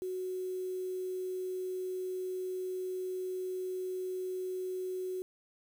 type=tone with quantisation; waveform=sine; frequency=370 Hz; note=F#4; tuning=in tune; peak=-34 dBFS; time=0.02-5.22 s; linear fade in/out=0 ms; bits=9; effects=none